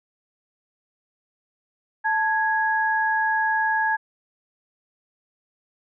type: tone pair together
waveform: sine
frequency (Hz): 880 / 1661.2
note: A5 / G#6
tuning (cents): 0 / 0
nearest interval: major seventh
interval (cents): 1100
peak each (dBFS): -22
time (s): 2.04-3.97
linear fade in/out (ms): 20
effects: none